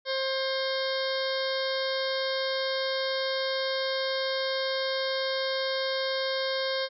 harmonic tone with a mistuned harmonic, 531 Hz, C5, 25 cents sharp, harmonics 1 / 2 / 3 / 4 / 6 / 7 / 8 / 9 / 10, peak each -29 / -38 / -36 / -39 / -38 / -37 / -39 / -39 / -42 dBFS, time 0.05-6.89 s, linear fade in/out 50 ms, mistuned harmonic 9, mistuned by -28 cents, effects none

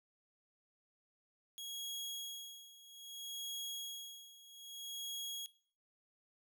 sawtooth tone with tremolo, 3310 Hz, G#7, 6 cents flat, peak -37 dBFS, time 1.58-5.46 s, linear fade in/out 0 ms, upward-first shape sine, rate 0.62 Hz, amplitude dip 85%, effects noise-tail reverb RT60 0.5 s tail -20 dB re dry

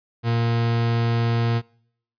40% pulse tone, 116.54 Hz, A#2, in tune, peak -18 dBFS, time 0.23-1.62 s, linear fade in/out 50 ms, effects noise-tail reverb RT60 0.7 s tail -26 dB re dry + resampled to 11025 Hz

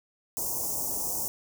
white band-stop noise, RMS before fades -31 dBFS, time 0.37-1.28 s, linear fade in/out 0 ms, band 990 to 5600 Hz, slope 48 dB/octave, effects none

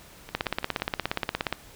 two click trains, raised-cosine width 0.3 ms, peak -23 / -9 dBFS, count 4 / 21, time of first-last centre 0.29-0.799 / 0.35-1.526 s, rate 5.89 / 17 Hz, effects pink hiss -50 dBFS RMS until 1.75 s

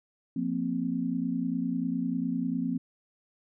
sine chord, F suspended fourth, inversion none, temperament equal with one note detuned, 174.61 / 231.6 / 261.6 Hz, F3 / Bb3 / C4, 0 / -11 / 0 cents, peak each -33 / -32 / -30 dBFS, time 0.36-2.78 s, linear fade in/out 5 ms, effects none

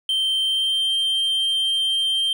triangle tone with pitch glide, 3128 to 3152 Hz, G7 to G7, -4 to +9 cents, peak -17 dBFS, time 0.09-2.33 s, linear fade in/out 2 ms, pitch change +13 cents, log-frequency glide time 0.41-0.8 s, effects none

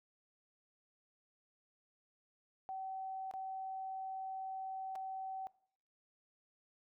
sine tone with dropouts, 764 Hz, G5, 45 cents flat, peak -40 dBFS, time 2.69-5.47 s, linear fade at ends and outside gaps 0 ms, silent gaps 3.312-3.338 / 4.954-4.958 s, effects noise-tail reverb RT60 0.6 s tail -21 dB re dry

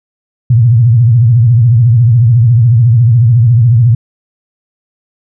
sine tone with vibrato, 117.6 Hz, A#2, 16 cents sharp, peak -3 dBFS, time 0.5-3.95 s, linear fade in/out 5 ms, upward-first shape triangle, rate 14 Hz, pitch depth 180 cents each way, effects none

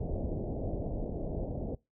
pink low-pass noise, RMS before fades -35 dBFS, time 0-1.75 s, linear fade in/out 5 ms, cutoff 680 Hz, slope 48 dB/octave, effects noise-tail reverb RT60 0.2 s tail -21 dB re dry

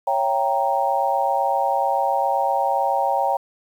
sine chord, C# diminished seventh, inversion none, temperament equal with one note detuned, 554.4 / 676.6 / 784 / 932.3 Hz, C#5 / E5 / G5 / Bb5, 0 / +45 / 0 / 0 cents, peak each -24 / -27 / -21 / -23 dBFS, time 0.07-3.37 s, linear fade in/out 5 ms, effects 8-bit

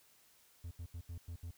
triangle tone bursts at uneven times, 85 Hz, F2, 46 cents flat, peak -40 dBFS, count 6, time 0.64-0.71 / 0.79-0.86 / 0.94-1.01 / 1.09-1.18 / 1.28-1.36 / 1.43-1.51 s, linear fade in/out 5 ms, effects white hiss -67 dBFS RMS until 1.57 s

